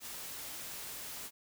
white noise, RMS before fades -44 dBFS, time 0-1.31 s, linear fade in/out 50 ms, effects none

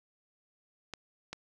clicks, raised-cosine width 0.2 ms, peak -22 dBFS, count 2, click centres 0.937 / 1.33 s, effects none

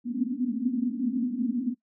white band-pass noise, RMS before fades -28 dBFS, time 0.04-1.75 s, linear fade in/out 50 ms, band 230 to 260 Hz, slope 96 dB/octave, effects noise-tail reverb RT60 0.1 s tail -17 dB re dry

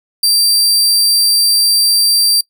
sawtooth tone, 4699 Hz, D8, in tune, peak -6 dBFS, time 0.23-2.41 s, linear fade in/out 5 ms, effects noise-tail reverb RT60 0.1 s tail -22 dB re dry

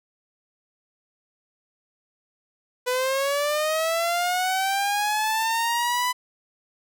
sawtooth linear sweep, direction up, 493.9 to 1002 Hz, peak -18 dBFS, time 2.86-6.13 s, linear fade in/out 20 ms, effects none

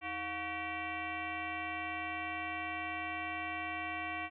sine tone with frequency modulation, 1521 Hz, F#6, 47 cents sharp, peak -36 dBFS, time 0.01-4.3 s, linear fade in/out 50 ms, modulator 401 Hz, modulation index 2.9, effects none

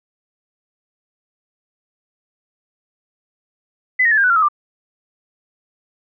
sine tone with pitch steps, 2010 / 1864.6 / 1729.7 / 1604.6 / 1488.5 / 1380.8 / 1280.9 / 1188.3 Hz, B6 / A#6 / A6 / G6 / F#6 / F6 / D#6 / D6, +30 / 0 / -30 / +40 / +10 / -20 / +50 / +20 cents, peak -11 dBFS, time 3.99-4.486 s, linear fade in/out 10 ms, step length 62 ms, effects none

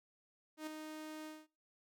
sawtooth tone with ADSR envelope, 310 Hz, D#4, 6 cents flat, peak -36 dBFS, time 0.57-1.47 s, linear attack 100 ms, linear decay 5 ms, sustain -6 dB, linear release 210 ms, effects noise-tail reverb RT60 0.3 s tail -22 dB re dry

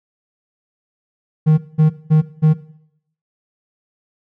triangle tone bursts, 155.56 Hz, D#3, in tune, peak -6 dBFS, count 4, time 1.46-2.54 s, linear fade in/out 20 ms, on 120 ms, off 200 ms, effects noise-tail reverb RT60 0.7 s tail -17 dB re dry

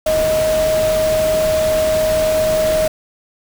sine tone in noise, 627 Hz, D#5, 13 cents sharp, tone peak -13 dBFS, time 0.06-2.88 s, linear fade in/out 5 ms, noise pink, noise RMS -24 dBFS, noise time 0.06-2.88 s, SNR +8 dB, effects none

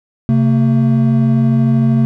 triangle tone pair together, 132.54 / 225.3 Hz, C3 / A3, +23 / +41 cents, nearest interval major sixth, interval 918 cents, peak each -10 dBFS, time 0.29-2.05 s, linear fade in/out 0 ms, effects none

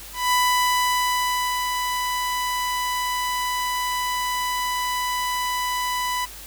sawtooth tone with ADSR envelope, 994 Hz, B5, 11 cents sharp, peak -13 dBFS, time 0.13-6.26 s, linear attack 190 ms, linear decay 1300 ms, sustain -6 dB, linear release 18 ms, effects added 50 Hz sine -44 dBFS peak until 6.46 s + white hiss -40 dBFS RMS until 6.46 s

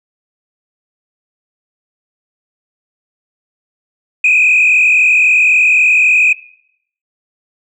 sine tone with frequency modulation, 2489 Hz, D#7, in tune, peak -5 dBFS, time 4.24-6.33 s, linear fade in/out 5 ms, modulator 43.8 Hz, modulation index 1.8, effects noise-tail reverb RT60 0.7 s tail -20 dB re dry + tanh soft clip ceiling -3 dBFS

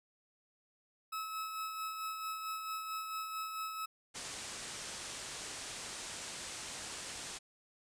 40% pulse tone with tremolo, 1294 Hz, E6, 32 cents flat, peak -36 dBFS, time 1.12-3.86 s, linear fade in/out 10 ms, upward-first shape sine, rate 4.5 Hz, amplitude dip 40%
white low-pass noise, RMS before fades -45 dBFS, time 4.14-7.39 s, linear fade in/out 20 ms, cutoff 9200 Hz, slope 48 dB/octave
effects none

